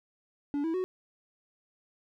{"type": "tone with pitch steps", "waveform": "triangle", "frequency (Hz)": [287.2, 326.1, 370.3], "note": ["D4", "E4", "F#4"], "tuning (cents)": [-39, -19, 1], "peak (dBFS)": -26, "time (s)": [0.54, 0.84], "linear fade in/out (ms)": 0, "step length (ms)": 100, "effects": []}